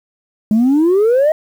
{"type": "exponential sweep", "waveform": "sine", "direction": "up", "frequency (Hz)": [207.7, 640], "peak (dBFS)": -7, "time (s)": [0.51, 1.32], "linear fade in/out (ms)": 2, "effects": ["tanh soft clip ceiling -7 dBFS", "7-bit"]}